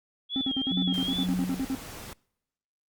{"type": "tone with vibrato", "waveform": "sine", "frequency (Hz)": 3322, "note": "G#7", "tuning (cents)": 0, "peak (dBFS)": -29, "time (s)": [0.29, 1.27], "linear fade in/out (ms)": 50, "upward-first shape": "sine", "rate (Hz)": 2.5, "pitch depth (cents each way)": 82}
{"type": "tone bursts", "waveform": "triangle", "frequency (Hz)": 265.8, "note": "C4", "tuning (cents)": 27, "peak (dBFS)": -24, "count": 14, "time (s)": [0.36, 1.75], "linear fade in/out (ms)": 0, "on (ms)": 51, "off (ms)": 52}
{"type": "tone with tremolo", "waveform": "sine", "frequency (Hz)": 182.6, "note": "F#3", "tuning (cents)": -23, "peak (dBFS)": -25, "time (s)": [0.71, 1.61], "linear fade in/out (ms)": 2, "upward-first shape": "sine", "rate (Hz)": 2, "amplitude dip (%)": 65}
{"type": "noise", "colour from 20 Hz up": "pink", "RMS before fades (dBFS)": -42, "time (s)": [0.94, 2.13], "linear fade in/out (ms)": 0}
{"effects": ["noise-tail reverb RT60 0.9 s tail -26 dB re dry", "Opus 48 kbps"]}